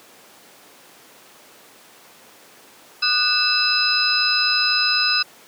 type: tone cluster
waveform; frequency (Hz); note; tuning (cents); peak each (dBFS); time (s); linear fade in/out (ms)
sine; 1222 / 1488 / 2633 / 4024 / 5040; D#6 / F#6 / E7 / B7 / D#8; -32 / +9 / -3 / +32 / +21; -27 / -24 / -23 / -24 / -19; 3.02-5.23; 10
effects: pink hiss -47 dBFS RMS until 5.47 s + high-pass 300 Hz 12 dB/octave